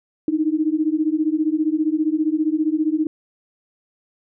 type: beating tone pair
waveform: sine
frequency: 303.8 / 318.8 Hz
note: D#4 / D#4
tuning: -41 / +42 cents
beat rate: 15 Hz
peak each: -20 dBFS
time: 0.28-3.07 s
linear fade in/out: 2 ms
effects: none